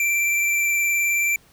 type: tone with vibrato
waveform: square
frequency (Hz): 2349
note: D7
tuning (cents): 0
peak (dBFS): -19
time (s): 0-1.36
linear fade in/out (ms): 2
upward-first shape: sine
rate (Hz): 19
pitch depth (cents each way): 15
effects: pink hiss -55 dBFS RMS until 1.52 s